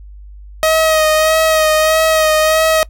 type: tone with vibrato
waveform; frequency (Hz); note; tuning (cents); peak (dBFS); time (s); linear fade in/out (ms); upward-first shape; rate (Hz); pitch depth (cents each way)
sawtooth; 630; D#5; +21; -6; 0.63-2.83; 0; sine; 1.6; 27
effects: noise-tail reverb RT60 0.1 s tail -22 dB re dry + added 50 Hz sine -32 dBFS peak until 2.89 s